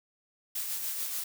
blue noise with tremolo, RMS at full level -33 dBFS, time 0.55-1.24 s, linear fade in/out 5 ms, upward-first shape sine, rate 6.9 Hz, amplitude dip 35%, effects none

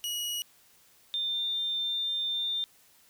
sawtooth / sine tone pair in turn, 2906 / 3599 Hz, F#7 / A7, -32 / +38 cents, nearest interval major third, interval 370 cents, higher second, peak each -28 dBFS, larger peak neither, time 0.04-0.42 / 1.14-2.64 s, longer second, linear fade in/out 0 ms, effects white hiss -61 dBFS RMS until 3.09 s

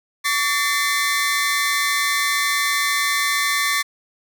sawtooth tone cluster, 1139 / 1787 / 2058 Hz, C#6 / A6 / C7, +47 / +26 / -29 cents, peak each -19 dBFS, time 0.24-3.83 s, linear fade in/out 20 ms, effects none

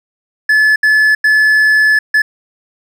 triangle tone bursts at uneven times, 1725 Hz, A6, 35 cents flat, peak -5 dBFS, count 4, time 0.49-0.76 / 0.83-1.15 / 1.24-1.99 / 2.14-2.22 s, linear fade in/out 5 ms, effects none

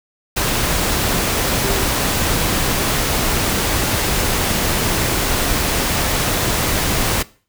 sine tone in noise, 392.2 Hz, G4, 1 cent sharp, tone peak -24 dBFS, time 1.63-1.83 s, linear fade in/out 10 ms, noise pink, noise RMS -18 dBFS, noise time 0.36-7.23 s, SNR -9 dB, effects noise-tail reverb RT60 0.4 s tail -20 dB re dry

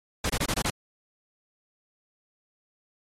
pink noise bursts, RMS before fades -26 dBFS, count 6, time 0.24-0.702 s, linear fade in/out 5 ms, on 57 ms, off 24 ms, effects low-pass 11000 Hz 12 dB/octave + MP3 64 kbps

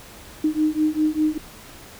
sine beating tone pair, 305.9 / 310.9 Hz, D#4 / D#4, -29 / -1 cents, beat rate 5 Hz, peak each -21 dBFS, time 0.44-1.38 s, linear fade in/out 5 ms, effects pink hiss -43 dBFS RMS until 1.99 s

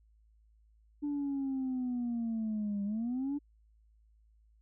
sine linear two-way sweep, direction down then up, 293.7 to 199.2 to 293.7 Hz, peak -30 dBFS, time 1.02-3.39 s, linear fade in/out 20 ms, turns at 2.84 s, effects tanh soft clip ceiling -29 dBFS + added 54 Hz sine -62 dBFS peak until 4.61 s

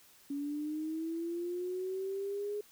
sine linear sweep, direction up, 280.2 to 418 Hz, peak -34 dBFS, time 0.3-2.61 s, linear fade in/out 5 ms, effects white hiss -61 dBFS RMS until 2.71 s

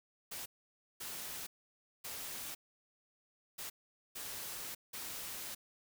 white noise bursts at uneven times, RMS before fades -44 dBFS, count 6, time 0.31-0.46 / 1-1.47 / 2.04-2.55 / 3.58-3.7 / 4.15-4.75 / 4.93-5.55 s, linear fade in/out 10 ms, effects none

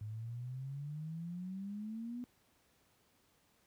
sine exponential sweep, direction up, 104.7 to 248.6 Hz, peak -40 dBFS, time 0.01-2.24 s, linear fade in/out 0 ms, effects pink hiss -72 dBFS RMS until 3.66 s + high-pass 60 Hz 12 dB/octave

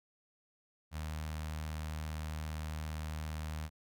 sawtooth tone with notch filter, 77.5 Hz, D#2, 6 cents flat, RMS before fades -40 dBFS, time 0.91-3.7 s, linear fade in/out 50 ms, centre 370 Hz, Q 0.8, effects none

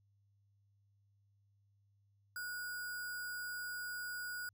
sine tone with sample-and-hold, 1459 Hz, F#6, 25 cents flat, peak -40 dBFS, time 2.36-4.49 s, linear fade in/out 2 ms, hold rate 6300 Hz, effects added 100 Hz sine -70 dBFS peak until 4.53 s

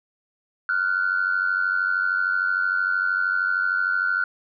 sine tone pair together, 1400 / 1493.1 Hz, F6 / F#6, +4 / +15 cents, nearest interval minor second, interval 111 cents, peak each -22 dBFS, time 0.69-4.24 s, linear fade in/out 2 ms, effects tanh soft clip ceiling -13 dBFS

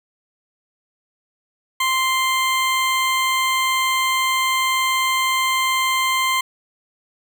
20% pulse tone, 1046.5 Hz, C6, in tune, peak -12 dBFS, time 1.8-6.41 s, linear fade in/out 5 ms, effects none

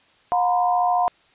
sine tone cluster, 717 / 947 / 1021 Hz, F5 / A#5 / C6, +45 / +27 / -43 cents, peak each -18 / -25 / -25 dBFS, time 0.32-1.08 s, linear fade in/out 0 ms, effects white hiss -57 dBFS RMS until 1.34 s + resampled to 8000 Hz

